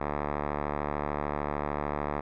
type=tone with low-pass filter; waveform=5% pulse; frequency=73.42 Hz; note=D2; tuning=in tune; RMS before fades=-32 dBFS; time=0-2.21 s; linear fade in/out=10 ms; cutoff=1400 Hz; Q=3.4; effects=none